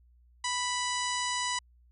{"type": "harmonic tone", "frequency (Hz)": 987.8, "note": "B5", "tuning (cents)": 0, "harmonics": [1, 2, 3, 4, 5, 6, 7, 8, 9], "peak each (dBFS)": [-33, -36, -38, -39, -40, -41, -41, -42, -43], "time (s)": [0.44, 1.59], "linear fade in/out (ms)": 5, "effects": ["added 60 Hz sine -58 dBFS peak until 1.91 s"]}